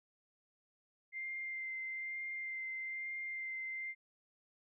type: tone with vibrato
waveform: sine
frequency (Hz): 2093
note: C7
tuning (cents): 0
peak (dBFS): -39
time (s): 1.12-3.95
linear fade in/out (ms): 50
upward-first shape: sine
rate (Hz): 1.1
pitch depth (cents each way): 13
effects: none